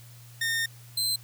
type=tone pair in turn; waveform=sawtooth; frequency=1828 / 4104 Hz; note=A#6 / C8; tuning=-34 / -34 cents; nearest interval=octave + major second; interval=1400 cents; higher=second; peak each=-22 dBFS; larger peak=neither; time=0.41-0.66 / 0.97-1.16 s; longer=first; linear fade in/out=5 ms; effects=added 119 Hz sine -47 dBFS peak until 1.23 s + white hiss -54 dBFS RMS until 1.23 s